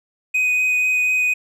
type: tone with vibrato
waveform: triangle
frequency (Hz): 2500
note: D#7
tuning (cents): +8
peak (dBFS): -14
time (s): 0.34-1.34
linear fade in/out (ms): 10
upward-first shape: triangle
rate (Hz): 4.1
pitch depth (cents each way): 10
effects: none